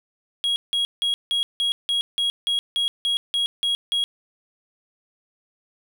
triangle tone bursts, 3300 Hz, G#7, 12 cents flat, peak -18 dBFS, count 13, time 0.44-4.04 s, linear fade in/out 0 ms, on 120 ms, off 170 ms, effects none

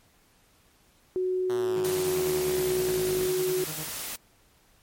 sine tone, 369.2 Hz, F#4, 4 cents flat, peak -24 dBFS, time 1.16-3.64 s, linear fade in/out 0 ms
5% pulse exponential sweep, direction down, 122.7 to 46.25 Hz, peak -25 dBFS, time 1.49-3.28 s, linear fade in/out 10 ms
sawtooth tone with tremolo, 155.56 Hz, D#3, in tune, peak -31 dBFS, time 1.76-3.89 s, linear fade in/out 5 ms, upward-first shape sine, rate 9.9 Hz, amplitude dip 90%
white noise, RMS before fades -35 dBFS, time 1.84-4.16 s, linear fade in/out 5 ms
effects pink hiss -62 dBFS RMS until 4.82 s + MP3 64 kbps

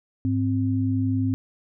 sine tone pair together, 103.82 / 261.6 Hz, G#2 / C4, 0 / 0 cents, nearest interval octave + major third, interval 1600 cents, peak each -23 / -23 dBFS, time 0.25-1.34 s, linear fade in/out 0 ms, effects none

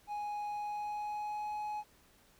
triangle tone with pitch glide, 830.6 to 841.7 Hz, G#5 to G#5, 0 to +23 cents, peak -34 dBFS, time 0.07-1.84 s, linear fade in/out 50 ms, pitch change +23 cents, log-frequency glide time 0.5-1.51 s, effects pink hiss -65 dBFS RMS until 2.39 s

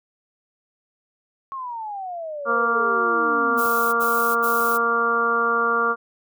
sine exponential sweep, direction down, 1100 to 233.1 Hz, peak -28 dBFS, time 1.52-3.66 s, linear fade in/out 0 ms
harmonic tone, 233.1 Hz, A#3, in tune, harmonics 1 / 2 / 3 / 4 / 5 / 6, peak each -33 / -25 / -32 / -32 / -21 / -22 dBFS, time 2.45-5.96 s, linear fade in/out 50 ms
violet noise bursts, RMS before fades -30 dBFS, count 3, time 3.57-4.782 s, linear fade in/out 20 ms, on 360 ms, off 66 ms
effects none

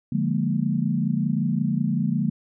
sine chord, Bb dominant seventh, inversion first, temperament equal with one note detuned, 146.83 / 176.34 / 207.7 / 233.1 Hz, D3 / F3 / Ab3 / Bb3, 0 / +17 / 0 / 0 cents, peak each -26 dBFS, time 0.12-2.3 s, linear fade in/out 5 ms, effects none

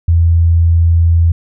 sine tone, 83.8 Hz, E2, 29 cents sharp, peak -6 dBFS, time 0.08-1.32 s, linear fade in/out 5 ms, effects none

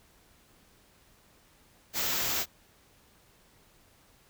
white band-stop noise, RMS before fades -30 dBFS, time 1.93-2.46 s, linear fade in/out 50 ms, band 7900 to 12000 Hz, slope 96 dB/octave, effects pink hiss -62 dBFS RMS until 4.29 s

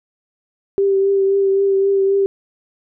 sine tone with vibrato, 392 Hz, G4, in tune, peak -12 dBFS, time 0.78-2.26 s, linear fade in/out 0 ms, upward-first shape triangle, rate 3.8 Hz, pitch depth 24 cents each way, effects none

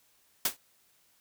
white noise with exponential decay, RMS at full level -22 dBFS, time 0.45-0.57 s, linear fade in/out 5 ms, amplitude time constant 25 ms, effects white hiss -67 dBFS RMS until 1.2 s

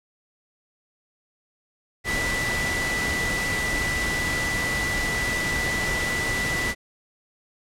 sine tone in noise, 1975.5 Hz, B6, in tune, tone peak -25 dBFS, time 2.04-6.75 s, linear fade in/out 50 ms, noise pink, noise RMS -28 dBFS, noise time 2.04-6.75 s, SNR 0 dB, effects low-pass 10000 Hz 12 dB/octave

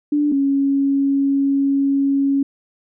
sine tone pair in turn, 293.7 / 276.6 Hz, D4 / C#4, 0 / -4 cents, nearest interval minor second, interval 104 cents, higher first, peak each -14 dBFS, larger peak neither, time 0.12-0.32 / 0.32-2.43 s, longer second, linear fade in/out 5 ms, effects none

